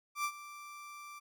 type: tone with ADSR envelope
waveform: 30% pulse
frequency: 1174.7 Hz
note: D6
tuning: in tune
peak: -28 dBFS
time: 0.15-1.2 s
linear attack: 93 ms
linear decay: 69 ms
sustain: -16 dB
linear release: 20 ms
effects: none